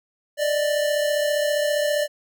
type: tone pair together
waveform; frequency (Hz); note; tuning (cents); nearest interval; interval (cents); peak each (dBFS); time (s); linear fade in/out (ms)
square; 589 / 624; D5 / D#5; +5 / +5; minor second; 100; -21 / -29; 0.37-2.08; 50
effects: none